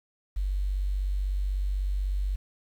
sine tone with quantisation, 48.08 Hz, G1, 33 cents flat, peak -25 dBFS, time 0.36-2.36 s, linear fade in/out 10 ms, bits 9, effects none

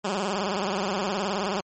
10% pulse tone with vibrato, 196 Hz, G3, in tune, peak -17 dBFS, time 0.04-1.61 s, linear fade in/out 10 ms, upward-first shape sine, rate 19 Hz, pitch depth 130 cents each way, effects MP3 32 kbps

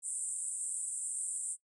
pink band-pass noise, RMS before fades -38 dBFS, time 0.02-1.57 s, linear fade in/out 50 ms, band 7900 to 9300 Hz, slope 96 dB/octave, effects noise-tail reverb RT60 0.1 s tail -19 dB re dry

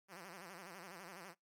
5% pulse tone with vibrato, 181.8 Hz, F#3, 30 cents flat, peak -39 dBFS, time 0.08-1.35 s, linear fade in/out 50 ms, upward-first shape sine, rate 12 Hz, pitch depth 160 cents each way, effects noise-tail reverb RT60 0.2 s tail -26 dB re dry + MP3 96 kbps

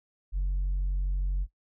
sine tone, 46.25 Hz, F#1, in tune, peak -23 dBFS, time 0.32-1.47 s, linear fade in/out 50 ms, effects noise-tail reverb RT60 0.1 s tail -18 dB re dry + tanh soft clip ceiling -24 dBFS

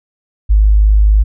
sine tone, 51.91 Hz, G#1, in tune, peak -5 dBFS, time 0.49-1.24 s, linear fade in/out 20 ms, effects none

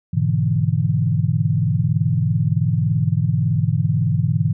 sine chord, E dominant seventh, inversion first, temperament equal, 103.83 / 123.47 / 146.83 / 164.81 Hz, G#2 / B2 / D3 / E3, 0 / 0 / 0 / 0 cents, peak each -21 dBFS, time 0.13-4.53 s, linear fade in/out 10 ms, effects none

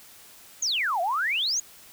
sine exponential two-way sweep, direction down then up, 6940 to 659.3 to 6940 Hz, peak -23 dBFS, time 0.62-1.6 s, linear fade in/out 5 ms, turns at 1.01 s, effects white hiss -50 dBFS RMS until 1.92 s

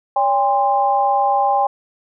sine tone with amplitude modulation, 805 Hz, G5, 46 cents sharp, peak -9 dBFS, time 0.16-1.67 s, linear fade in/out 5 ms, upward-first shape sine, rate 238 Hz, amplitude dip 90%, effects none

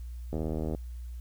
click train, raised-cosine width 2 ms, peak -20 dBFS, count 34, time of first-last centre 0.33-0.749 s, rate 78.8 Hz, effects added 60 Hz sine -37 dBFS peak until 1.2 s + white hiss -64 dBFS RMS until 1.2 s

